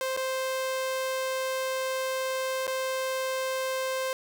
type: tone with dropouts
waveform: sawtooth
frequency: 523.3 Hz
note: C5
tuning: in tune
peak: -24 dBFS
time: 0.01-4.13 s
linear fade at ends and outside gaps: 1 ms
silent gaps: 0.166-0.173 / 2.669-2.677 s
effects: none